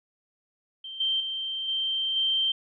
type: tone with level steps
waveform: sine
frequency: 3136 Hz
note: G7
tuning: in tune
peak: -36 / -23 / -29 / -25 / -22 dBFS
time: 0.84-2.52 s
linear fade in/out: 5 ms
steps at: 1 / 1.2 / 1.68 / 2.16 s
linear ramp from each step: 5 ms
effects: none